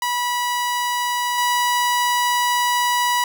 sawtooth tone with level steps, 976 Hz, B5, 21 cents flat, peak -16 / -13 dBFS, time 0.02-3.24 s, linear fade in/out 2 ms, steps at 1.38 s, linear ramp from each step 2 ms, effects none

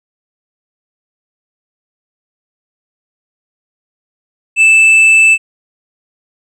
sine tone with hard clipping, 2637 Hz, E7, in tune, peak -5 dBFS, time 4.56-5.38 s, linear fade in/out 50 ms, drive 4 dB, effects none

